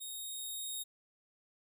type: tone with level ramp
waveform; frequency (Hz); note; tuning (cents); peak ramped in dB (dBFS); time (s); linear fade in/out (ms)
10% pulse; 3729; A#7; 0; -34 to -30; 0-0.84; 20
effects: none